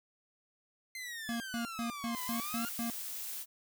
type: exponential two-way sweep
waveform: sawtooth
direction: down then up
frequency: 2093 to 990 to 1438 Hz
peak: -37 dBFS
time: 0.95-2.69 s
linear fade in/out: 2 ms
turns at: 2.24 s
type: tone bursts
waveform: square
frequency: 233.1 Hz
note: A#3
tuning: in tune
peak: -35 dBFS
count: 7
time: 1.29-2.9 s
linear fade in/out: 0 ms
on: 110 ms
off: 140 ms
type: noise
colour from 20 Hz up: blue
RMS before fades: -41 dBFS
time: 2.13-3.46 s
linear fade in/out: 50 ms
effects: none